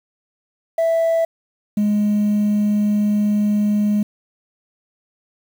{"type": "tone pair in turn", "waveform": "sine", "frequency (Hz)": [659.3, 208.2], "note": ["E5", "G#3"], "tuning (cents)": [0, 5], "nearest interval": "octave + minor sixth", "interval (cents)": 1995, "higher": "first", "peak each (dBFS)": -12, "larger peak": "neither", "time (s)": [[0.78, 1.25], [1.77, 4.03]], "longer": "second", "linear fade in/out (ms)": 5, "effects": ["tanh soft clip ceiling -13 dBFS", "7-bit"]}